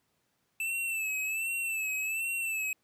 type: tone with vibrato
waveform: square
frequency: 2637 Hz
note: E7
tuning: in tune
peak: -31 dBFS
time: 0.6-2.73 s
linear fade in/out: 2 ms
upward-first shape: sine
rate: 1.3 Hz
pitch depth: 63 cents each way
effects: pink hiss -75 dBFS RMS until 2.83 s + high-pass 100 Hz 12 dB/octave